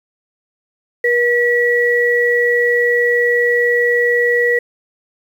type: tone pair together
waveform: sine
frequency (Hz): 480 / 1935.6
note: B4 / B6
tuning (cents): -49 / -35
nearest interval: 2 octaves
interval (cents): 2414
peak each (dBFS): -14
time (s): 1.04-4.59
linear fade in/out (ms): 5
effects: 7-bit